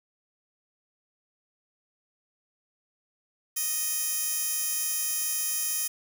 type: tone with high-pass filter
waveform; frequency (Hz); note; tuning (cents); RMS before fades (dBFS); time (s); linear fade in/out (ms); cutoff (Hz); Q
15% pulse; 622.3; D#5; 0; -29; 3.56-5.88; 10; 8400; 0.66
effects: none